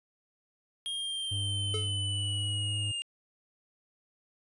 square exponential sweep, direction down, 3244 to 2808 Hz, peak -33 dBFS, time 0.86-3.02 s, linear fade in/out 0 ms
triangle tone with pitch glide, 99.7 to 102.21 Hz, G2 to G#2, +30 to -27 cents, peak -30 dBFS, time 1.31-2.92 s, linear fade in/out 10 ms, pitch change +43 cents, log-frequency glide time 2.33-2.75 s
square tone with exponential decay, 431.6 Hz, A4, 33 cents flat, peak -32 dBFS, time 1.74-1.97 s, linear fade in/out 2 ms, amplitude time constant 49 ms
effects resampled to 24000 Hz

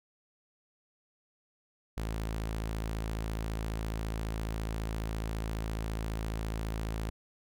sawtooth tone, 54.6 Hz, A1, 13 cents flat, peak -29 dBFS, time 1.97-7.1 s, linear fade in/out 5 ms, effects none

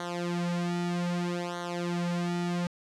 sawtooth tone with flanger, 174.61 Hz, F3, in tune, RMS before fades -31 dBFS, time 0-2.67 s, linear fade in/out 2 ms, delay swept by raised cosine 0.39 to 3.89 ms, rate 0.63 Hz, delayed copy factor -1, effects low-pass 7000 Hz 12 dB/octave

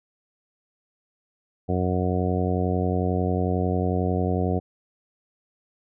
harmonic tone, 91.1 Hz, F#2, 26 cents flat, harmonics 1 / 2 / 3 / 4 / 5 / 6 / 7 / 8, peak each -25 / -27 / -30 / -31 / -30 / -35 / -34 / -32 dBFS, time 1.68-4.6 s, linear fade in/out 20 ms, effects none

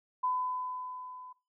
sine tone with level ramp, 1007 Hz, B5, 33 cents sharp, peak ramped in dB -27 to -46 dBFS, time 0.23-1.33 s, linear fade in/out 10 ms, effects noise-tail reverb RT60 0.3 s tail -19 dB re dry

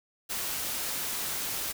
white noise, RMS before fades -33 dBFS, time 0.29-1.73 s, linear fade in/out 20 ms, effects none

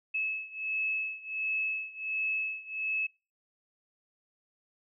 sine beating tone pair, 2593 / 2594.4 Hz, E7 / E7, -29 / -28 cents, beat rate 1.4 Hz, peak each -33 / -35 dBFS, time 0.14-3.07 s, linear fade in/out 10 ms, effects noise-tail reverb RT60 0.3 s tail -23 dB re dry

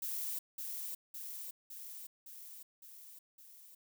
violet noise with echo, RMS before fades -39 dBFS, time 0.02-0.39 s, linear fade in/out 5 ms, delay 560 ms, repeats 6, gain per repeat -3 dB, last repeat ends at 3.75 s, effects none

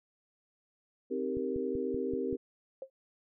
sine chord, C minor seventh, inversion none, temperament equal, 261.6 / 311.1 / 392 / 466.2 Hz, C4 / Eb4 / G4 / Bb4, 0 / 0 / 0 / 0 cents, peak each -36 / -41 / -35 / -36 dBFS, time 1.1-2.37 s, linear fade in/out 20 ms
click train, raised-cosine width 5 ms, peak -30 dBFS, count 6, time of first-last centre 1.37-2.328 s, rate 5.22 Hz
sine tone with exponential decay, 532 Hz, C5, 29 cents sharp, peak -34 dBFS, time 2.82-2.9 s, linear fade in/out 2 ms, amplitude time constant 17 ms
effects none

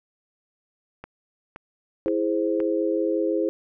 click train, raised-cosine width 0.5 ms, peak -22 dBFS, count 4, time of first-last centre 1.04-2.603 s, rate 1.92 Hz
sine chord, E augmented, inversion none, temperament equal, 329.6 / 415.3 / 523.3 Hz, E4 / G#4 / B#4, 0 / 0 / 0 cents, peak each -24 / -26 / -26 dBFS, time 2.06-3.49 s, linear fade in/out 0 ms
effects none

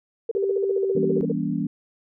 sine tone bursts, 457.9 Hz, A#4, 31 cents flat, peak -21 dBFS, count 16, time 0.29-1.319 s, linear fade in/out 5 ms, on 24 ms, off 43 ms
sine tone with pitch glide, 392.5 to 384.2 Hz, G4 to G4, +2 to -35 cents, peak -21 dBFS, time 0.35-1.21 s, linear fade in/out 0 ms, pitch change -37 cents, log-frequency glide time 0.66-1.03 s
sine chord, E diminished seventh, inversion none, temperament just, 164.81 / 197.78 / 237.3 / 284.8 Hz, E3 / G3 / Bb3 / Db4, 0 / +16 / +31 / +47 cents, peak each -28 dBFS, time 0.95-1.67 s, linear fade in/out 5 ms
effects none

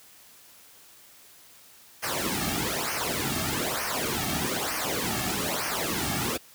pink noise with flanger, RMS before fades -29 dBFS, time 2.02-6.38 s, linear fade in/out 20 ms, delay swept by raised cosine 0.26 to 2.06 ms, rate 1.1 Hz, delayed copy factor -0.8, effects white hiss -53 dBFS RMS until 6.54 s + high-pass 60 Hz 12 dB/octave

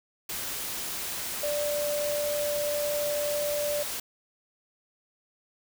sine tone in noise, 587.3 Hz, D5, in tune, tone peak -27 dBFS, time 1.43-3.83 s, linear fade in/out 5 ms, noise white, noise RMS -34 dBFS, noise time 0.29-4 s, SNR +4 dB, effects none

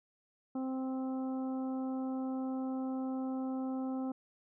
harmonic tone, 261.6 Hz, C4, in tune, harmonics 1 / 2 / 3 / 4 / 5, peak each -34 / -45 / -46 / -55 / -54 dBFS, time 0.55-4.12 s, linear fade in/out 5 ms, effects none

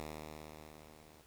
5% pulse tone with level ramp, 76.9 Hz, D#2, 20 cents flat, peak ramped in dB -31 to -49 dBFS, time 0-1.21 s, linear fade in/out 0 ms, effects pink hiss -64 dBFS RMS until 1.26 s

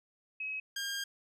sine / 15% pulse tone pair in turn, 2555 / 1609.5 Hz, D#7 / G6, +45 / +45 cents, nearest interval minor sixth, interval 800 cents, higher first, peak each -35 / -28 dBFS, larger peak second, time 0.4-0.6 / 0.76-1.04 s, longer second, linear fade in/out 5 ms, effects resampled to 32000 Hz

